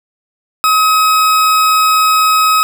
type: tone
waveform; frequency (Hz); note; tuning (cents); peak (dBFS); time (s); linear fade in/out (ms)
40% pulse; 1272; D#6; +38; -7; 0.64-2.63; 0
effects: none